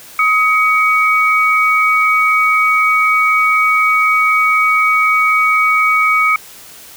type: tone pair together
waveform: sine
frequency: 1263 / 2248 Hz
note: D#6 / C#7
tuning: +26 / +24 cents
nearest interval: minor seventh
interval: 998 cents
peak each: -12 dBFS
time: 0.19-6.36 s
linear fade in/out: 2 ms
effects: white hiss -37 dBFS RMS until 6.96 s